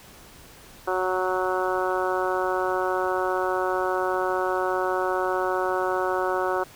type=harmonic tone; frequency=185 Hz; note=F#3; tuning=in tune; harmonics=2 / 3 / 4 / 5 / 6 / 7 / 8; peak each=-27 / -29 / -30 / -31 / -32 / -32 / -33 dBFS; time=0.87-6.64 s; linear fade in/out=10 ms; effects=pink hiss -48 dBFS RMS until 6.75 s